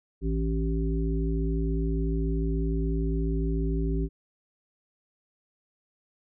harmonic tone with a mistuned harmonic, 55.2 Hz, A1, 6 cents sharp, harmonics 1 / 3 / 5 / 7, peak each -26 / -31 / -33 / -34 dBFS, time 0.21-4.09 s, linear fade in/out 50 ms, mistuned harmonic 3, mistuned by -38 cents, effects none

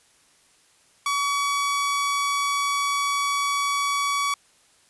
sawtooth tone, 1134 Hz, C#6, 39 cents sharp, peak -18 dBFS, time 1.06-4.34 s, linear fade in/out 2 ms, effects white hiss -59 dBFS RMS until 4.89 s + resampled to 24000 Hz

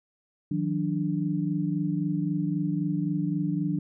sine tone cluster, 157.9 / 181.7 / 293.8 Hz, D#3 / F#3 / D4, +26 / -31 / +1 cents, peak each -29 dBFS, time 0.51-3.79 s, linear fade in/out 5 ms, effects none

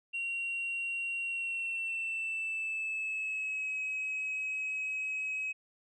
sine tone with pitch glide, 2750 to 2551 Hz, F7 to D#7, -27 to +43 cents, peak -31 dBFS, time 0.13-5.53 s, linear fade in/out 20 ms, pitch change -130 cents, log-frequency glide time 1.22-3.71 s, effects tanh soft clip ceiling -30 dBFS

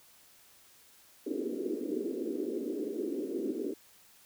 white band-pass noise, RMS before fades -35 dBFS, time 1.26-3.74 s, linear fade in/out 10 ms, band 250 to 430 Hz, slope 48 dB/octave, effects white hiss -60 dBFS RMS until 4.25 s

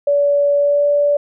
sine tone with pitch glide, 573 to 579.3 Hz, D5 to D5, -43 to -24 cents, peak -11 dBFS, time 0.07-1.17 s, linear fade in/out 5 ms, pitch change +19 cents, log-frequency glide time 0.56-0.86 s, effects none

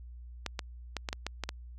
clicks, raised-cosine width 0.2 ms, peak -16 dBFS, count 8, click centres 0.463 / 0.592 / 0.967 / 1.088 / 1.129 / 1.266 / 1.437 / 1.491 s, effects added 60 Hz sine -44 dBFS peak until 1.78 s

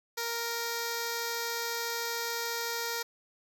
5% pulse tone with notch filter, 466.2 Hz, A#4, in tune, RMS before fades -34 dBFS, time 0.17-3.03 s, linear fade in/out 10 ms, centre 2900 Hz, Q 1.7, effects none

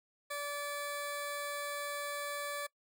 10% pulse tone with notch filter, 578 Hz, D5, 28 cents flat, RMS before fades -39 dBFS, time 0.3-2.67 s, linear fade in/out 10 ms, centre 2900 Hz, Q 2, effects noise-tail reverb RT60 0.1 s tail -22 dB re dry

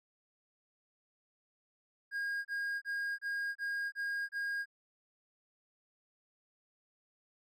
triangle tone bursts, 1627 Hz, G#6, 36 cents flat, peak -32 dBFS, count 7, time 2.11-4.658 s, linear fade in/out 50 ms, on 340 ms, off 28 ms, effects none

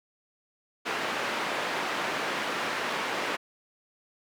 white band-pass noise, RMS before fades -31 dBFS, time 0.85-3.37 s, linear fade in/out 20 ms, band 250 to 2000 Hz, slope 12 dB/octave, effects none

